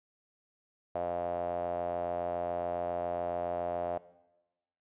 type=tone with band-pass filter; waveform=sawtooth; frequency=87.2 Hz; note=F2; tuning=2 cents flat; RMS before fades=-34 dBFS; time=0.95-3.98 s; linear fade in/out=5 ms; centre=650 Hz; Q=7.8; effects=noise-tail reverb RT60 1.0 s tail -18 dB re dry + resampled to 8000 Hz